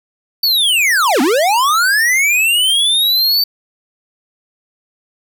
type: linear two-way sweep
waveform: square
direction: down then up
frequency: 4595 to 233.1 to 4595 Hz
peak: -11 dBFS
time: 0.43-3.44 s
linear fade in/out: 5 ms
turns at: 1.21 s
effects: none